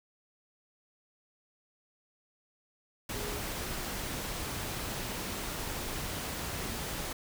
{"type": "tone in noise", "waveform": "sine", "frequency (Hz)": 415.3, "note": "G#4", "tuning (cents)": 0, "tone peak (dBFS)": -42, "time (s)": [3.15, 3.39], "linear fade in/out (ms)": 5, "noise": "pink", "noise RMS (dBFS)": -37, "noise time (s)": [3.09, 7.13], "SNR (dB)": -8, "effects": []}